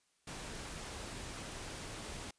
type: noise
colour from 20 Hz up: pink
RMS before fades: -45 dBFS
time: 0.27-2.31 s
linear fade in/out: 5 ms
effects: white hiss -75 dBFS RMS until 2.38 s + resampled to 22050 Hz